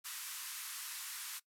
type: band-pass noise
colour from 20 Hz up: white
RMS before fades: -45 dBFS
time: 0.04-1.4 s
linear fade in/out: 20 ms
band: 980 to 14000 Hz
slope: 48 dB/octave
effects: noise-tail reverb RT60 0.1 s tail -19 dB re dry